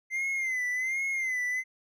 triangle tone with vibrato, 2070 Hz, C7, 19 cents flat, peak -26 dBFS, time 0.1-1.64 s, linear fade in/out 50 ms, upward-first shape sine, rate 1.3 Hz, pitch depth 81 cents each way, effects none

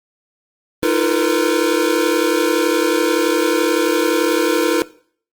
square tone cluster, 314.1 / 345.7 / 456.3 / 494.4 Hz, D#4 / F4 / A#4 / B4, +16 / -18 / -37 / +2 cents, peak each -20 dBFS, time 0.83-4.82 s, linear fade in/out 0 ms, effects noise-tail reverb RT60 0.5 s tail -19 dB re dry + Opus 24 kbps

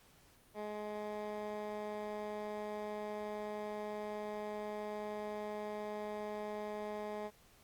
15% pulse tone with band-pass filter, 210.3 Hz, G#3, 22 cents sharp, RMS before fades -42 dBFS, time 0.54-7.31 s, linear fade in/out 50 ms, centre 660 Hz, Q 0.66, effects pink hiss -65 dBFS RMS until 7.63 s + Opus 48 kbps

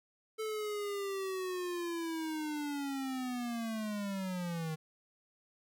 square linear sweep, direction down, 440 to 155.2 Hz, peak -36 dBFS, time 0.38-4.76 s, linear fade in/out 20 ms, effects none

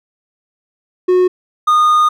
triangle tone pair in turn, 364.8 / 1227 Hz, F#4 / D#6, -24 / -25 cents, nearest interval octave + major sixth, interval 2099 cents, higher second, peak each -6 dBFS, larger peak neither, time 1.08-1.28 / 1.67-2.09 s, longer second, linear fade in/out 10 ms, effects none

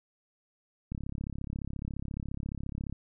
click train, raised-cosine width 5 ms, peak -24 dBFS, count 70, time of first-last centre 0.92-2.926 s, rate 34.4 Hz, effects none

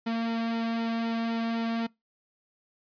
sawtooth tone with flanger, 229.1 Hz, A#3, 30 cents flat, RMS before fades -29 dBFS, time 0.06-1.87 s, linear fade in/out 10 ms, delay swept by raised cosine 1.8 to 2.38 ms, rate 3.9 Hz, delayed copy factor -0.75, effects noise-tail reverb RT60 0.2 s tail -24 dB re dry + resampled to 11025 Hz

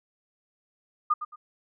sine tone with echo, 1218 Hz, D#6, 37 cents flat, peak -19 dBFS, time 1.1-1.14 s, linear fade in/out 10 ms, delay 110 ms, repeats 2, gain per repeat -11 dB, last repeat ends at 1.36 s, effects none

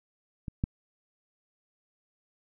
clicks, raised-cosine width 5 ms, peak -23 / -14 dBFS, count 2, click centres 0.482 / 0.639 s, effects none

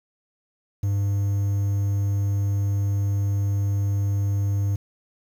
triangle tone with quantisation, 100 Hz, G2, 35 cents sharp, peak -18 dBFS, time 0.83-4.76 s, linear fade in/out 5 ms, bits 8, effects none

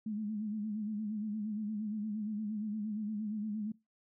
sine tone with vibrato, 212.4 Hz, G#3, 39 cents sharp, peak -34 dBFS, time 0.06-3.72 s, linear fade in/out 5 ms, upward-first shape sine, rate 8.6 Hz, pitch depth 62 cents each way, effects noise-tail reverb RT60 0.2 s tail -20 dB re dry

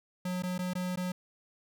square tone with dropouts, 181.5 Hz, F#3, 33 cents flat, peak -32 dBFS, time 0.25-1.12 s, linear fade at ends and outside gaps 5 ms, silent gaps 0.424-0.434 / 0.58-0.589 / 0.735-0.752 / 0.959-0.972 s, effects none

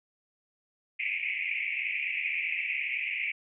white band-pass noise, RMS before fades -32 dBFS, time 0.99-3.32 s, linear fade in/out 10 ms, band 2100 to 2600 Hz, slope 96 dB/octave, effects none

